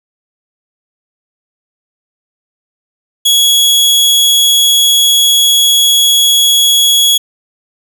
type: tone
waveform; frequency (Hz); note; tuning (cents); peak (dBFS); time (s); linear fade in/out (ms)
sawtooth; 3345; G#7; +12; -3; 3.25-7.18; 10
effects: none